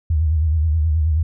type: tone with vibrato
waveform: sine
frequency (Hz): 78.5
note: D#2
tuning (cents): +16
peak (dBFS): -14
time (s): 0.1-1.23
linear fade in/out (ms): 5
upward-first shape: sine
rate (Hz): 9.4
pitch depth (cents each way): 100
effects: none